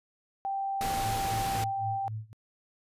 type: tone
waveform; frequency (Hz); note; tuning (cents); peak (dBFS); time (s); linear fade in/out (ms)
sine; 784; G5; 0; -29; 0.45-2.08; 0
type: noise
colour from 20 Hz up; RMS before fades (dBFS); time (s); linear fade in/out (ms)
pink; -35; 0.81-1.64; 0
type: tone with tremolo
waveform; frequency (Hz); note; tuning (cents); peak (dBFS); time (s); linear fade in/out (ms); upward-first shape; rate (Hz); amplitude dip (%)
sine; 109; A2; -16; -32; 1.03-2.33; 0; sine; 3.8; 95
effects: resampled to 32000 Hz